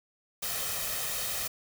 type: noise with comb filter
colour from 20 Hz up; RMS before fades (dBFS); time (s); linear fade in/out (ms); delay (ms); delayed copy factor
white; -33; 0.42-1.48; 10; 1.6; +0.6
effects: none